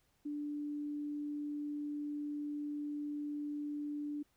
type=tone; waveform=sine; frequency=293.7 Hz; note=D4; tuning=in tune; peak=-37 dBFS; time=0.25-4.23 s; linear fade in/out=10 ms; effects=pink hiss -75 dBFS RMS until 4.36 s